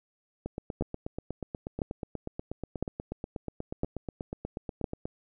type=two click trains; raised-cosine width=2 ms; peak=-21 / -15 dBFS; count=39 / 5; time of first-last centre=0.46-5.055 / 0.81-4.842 s; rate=8.27 / 0.992 Hz; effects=none